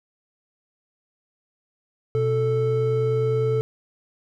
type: tone pair together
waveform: triangle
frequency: 123.47 / 440 Hz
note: B2 / A4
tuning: 0 / 0 cents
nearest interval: octave + minor seventh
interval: 2200 cents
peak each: -21 / -19 dBFS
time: 2.15-3.61 s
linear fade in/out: 0 ms
effects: none